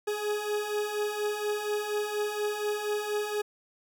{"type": "beating tone pair", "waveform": "40% pulse", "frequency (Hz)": [415.3, 419.5], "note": ["G#4", "G#4"], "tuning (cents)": [0, 17], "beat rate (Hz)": 4.2, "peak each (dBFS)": [-34, -29], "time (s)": [0.07, 3.42], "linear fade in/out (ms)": 10, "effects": []}